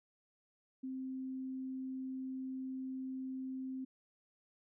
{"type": "tone", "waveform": "sine", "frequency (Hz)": 261.6, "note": "C4", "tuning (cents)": 0, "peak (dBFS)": -39, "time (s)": [0.83, 3.85], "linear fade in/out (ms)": 10, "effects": []}